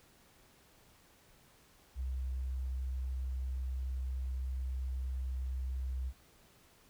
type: tone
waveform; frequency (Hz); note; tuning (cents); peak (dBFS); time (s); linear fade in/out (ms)
sine; 64.5; C2; -24; -34; 1.95-6.13; 50
effects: pink hiss -64 dBFS RMS until 6.89 s